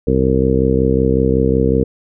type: harmonic tone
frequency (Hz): 65.41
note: C2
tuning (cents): 0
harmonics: 1 / 2 / 3 / 4 / 5 / 6 / 7 / 8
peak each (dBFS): -19 / -19 / -19 / -19 / -23 / -22 / -16 / -28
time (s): 0.07-1.84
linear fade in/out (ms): 5
effects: none